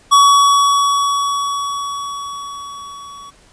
square tone with level ramp, 1129 Hz, C#6, 31 cents sharp, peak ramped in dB -6 to -34 dBFS, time 0.11-3.31 s, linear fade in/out 20 ms, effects pink hiss -49 dBFS RMS until 3.52 s + resampled to 22050 Hz

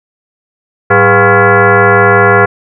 sine tone with frequency modulation, 492.8 Hz, B4, 4 cents flat, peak -3 dBFS, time 0.9-2.46 s, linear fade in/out 10 ms, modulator 300 Hz, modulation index 4.3, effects none

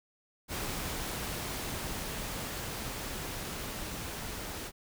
pink noise with level ramp, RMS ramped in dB -36 to -40 dBFS, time 0.48-4.72 s, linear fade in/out 50 ms, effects none

